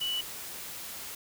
sine tone in noise, 2960 Hz, F#7, in tune, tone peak -29 dBFS, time 0.01-0.21 s, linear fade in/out 5 ms, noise white, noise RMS -41 dBFS, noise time 0-1.15 s, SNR +9 dB, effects none

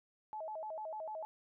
sine tone with vibrato, 740 Hz, F#5, in tune, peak -40 dBFS, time 0.33-1.25 s, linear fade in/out 0 ms, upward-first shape square, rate 6.7 Hz, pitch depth 260 cents each way, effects none

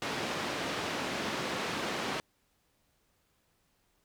pink band-pass noise, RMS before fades -35 dBFS, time 0.02-2.2 s, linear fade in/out 0 ms, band 210 to 4400 Hz, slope 12 dB/octave, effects pink hiss -73 dBFS RMS until 4.04 s

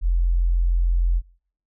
sine tone, 43.26 Hz, F1, 16 cents flat, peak -16 dBFS, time 0.01-1.22 s, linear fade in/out 50 ms, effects noise-tail reverb RT60 0.6 s tail -26 dB re dry

